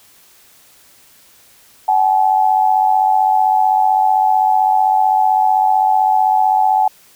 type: tone pair together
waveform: sine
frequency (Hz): 757 / 852.7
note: F#5 / G#5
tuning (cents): +39 / +45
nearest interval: major second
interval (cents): 206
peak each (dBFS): -13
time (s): 1.88-6.88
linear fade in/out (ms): 5
effects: white hiss -48 dBFS RMS until 7.15 s